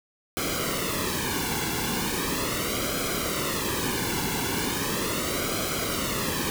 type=noise with flanger; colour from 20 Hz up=pink; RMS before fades=-28 dBFS; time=0.37-6.5 s; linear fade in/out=0 ms; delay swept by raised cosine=1.1 to 1.62 ms; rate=0.38 Hz; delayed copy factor=-0.75; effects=none